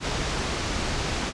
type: low-pass noise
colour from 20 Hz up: pink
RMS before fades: -28 dBFS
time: 0-1.33 s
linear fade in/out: 50 ms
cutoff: 6900 Hz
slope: 24 dB/octave
effects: resampled to 24000 Hz